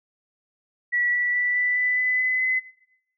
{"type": "tone with pitch steps", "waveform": "sine", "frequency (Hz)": [1942, 1954.4, 1966.8, 1979.4, 1992, 2005, 2017, 2030], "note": ["B6", "B6", "B6", "B6", "B6", "B6", "B6", "B6"], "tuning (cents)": [-30, -19, -8, 3, 14, 26, 36, 47], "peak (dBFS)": -20, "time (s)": [0.92, 2.6], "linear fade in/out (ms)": 20, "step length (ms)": 210, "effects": ["noise-tail reverb RT60 0.8 s tail -19 dB re dry"]}